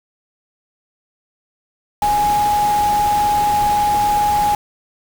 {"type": "tone in noise", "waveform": "sine", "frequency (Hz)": 830.6, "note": "G#5", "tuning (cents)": 0, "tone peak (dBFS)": -13, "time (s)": [2.02, 4.55], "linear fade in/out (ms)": 2, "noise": "pink", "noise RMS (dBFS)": -27, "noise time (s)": [2.02, 4.55], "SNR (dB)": 11, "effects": []}